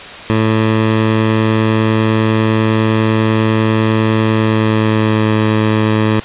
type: tone with pitch glide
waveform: 15% pulse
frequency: 110 to 108.55 Hz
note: A2 to A2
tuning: 0 to -23 cents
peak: -4 dBFS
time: 0.3-6.2 s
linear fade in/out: 0 ms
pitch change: -23 cents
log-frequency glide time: 4.26-5.28 s
effects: white hiss -29 dBFS RMS until 6.24 s + resampled to 8000 Hz